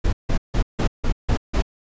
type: noise bursts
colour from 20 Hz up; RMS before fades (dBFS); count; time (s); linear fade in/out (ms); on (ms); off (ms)
brown; -18; 7; 0.04-1.623; 10; 89; 160
effects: resampled to 16000 Hz